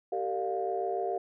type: tone cluster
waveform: sine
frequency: 387.6 / 454.7 / 598 / 705 Hz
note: G4 / A#4 / D5 / F5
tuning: -20 / -43 / +31 / +16 cents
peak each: -33 / -35 / -39 / -32 dBFS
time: 0.12-1.18 s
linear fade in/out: 5 ms
effects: tanh soft clip ceiling -18 dBFS